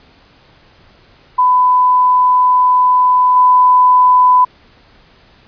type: tone with level steps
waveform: sine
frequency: 1001 Hz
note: B5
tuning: 23 cents sharp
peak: -7 / -5 dBFS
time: 1.38-4.45 s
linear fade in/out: 10 ms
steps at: 3.36 s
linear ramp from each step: 5 ms
effects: pink hiss -47 dBFS RMS until 5.47 s + resampled to 11025 Hz